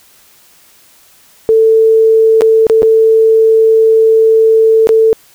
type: tone with dropouts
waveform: sine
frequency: 444.8 Hz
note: A4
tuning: 19 cents sharp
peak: -4 dBFS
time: 1.49-5.13 s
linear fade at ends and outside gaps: 0 ms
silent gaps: 2.409-2.419 / 2.668-2.698 / 2.821-2.83 / 4.871-4.891 s
effects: white hiss -45 dBFS RMS until 5.34 s